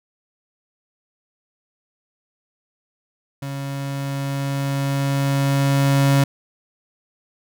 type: tone with level ramp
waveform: 35% pulse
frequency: 138.59 Hz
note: C#3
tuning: in tune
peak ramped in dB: -25 to -11 dBFS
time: 3.42-6.24 s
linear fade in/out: 5 ms
effects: none